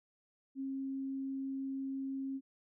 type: tone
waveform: sine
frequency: 269.4 Hz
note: C#4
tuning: 49 cents flat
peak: -36 dBFS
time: 0.55-2.41 s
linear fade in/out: 50 ms
effects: none